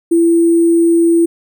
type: tone with sample-and-hold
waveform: sine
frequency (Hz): 336.4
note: E4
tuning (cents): +35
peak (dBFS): -7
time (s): 0.11-1.26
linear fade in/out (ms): 10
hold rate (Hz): 8820
effects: none